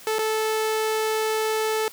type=tone with dropouts; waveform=sawtooth; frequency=437 Hz; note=A4; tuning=12 cents flat; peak=-18 dBFS; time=0.07-1.88 s; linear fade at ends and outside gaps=1 ms; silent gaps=0.185-0.19 s; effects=white hiss -45 dBFS RMS until 1.92 s + high-pass 60 Hz 12 dB/octave